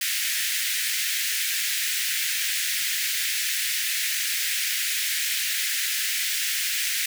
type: high-pass noise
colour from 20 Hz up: pink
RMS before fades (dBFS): -26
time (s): 0.01-7.06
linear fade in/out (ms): 5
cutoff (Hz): 1700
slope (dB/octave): 48
effects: none